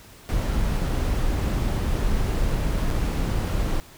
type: noise with dropouts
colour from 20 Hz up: brown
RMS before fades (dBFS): -23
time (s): 0.29-3.8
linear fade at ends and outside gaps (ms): 0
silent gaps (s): 0.885-0.889 / 2.903-2.911
effects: pink hiss -48 dBFS RMS until 3.97 s